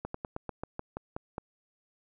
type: slowing click train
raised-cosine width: 1 ms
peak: -21 dBFS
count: 10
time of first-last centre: 0.05-1.381 s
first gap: 94 ms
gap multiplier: 1.11
effects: none